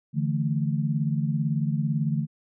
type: chord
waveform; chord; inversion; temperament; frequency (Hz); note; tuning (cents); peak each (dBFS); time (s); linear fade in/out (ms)
sine; D suspended second; none; equal; 146.83 / 164.81 / 220; D3 / E3 / A3; 0 / 0 / 0; -25 / -28 / -29; 0.13-2.27; 50
effects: none